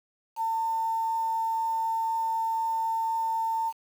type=tone with quantisation; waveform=sine; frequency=901 Hz; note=A5; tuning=41 cents sharp; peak=-25 dBFS; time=0.36-3.73 s; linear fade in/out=50 ms; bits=8; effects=none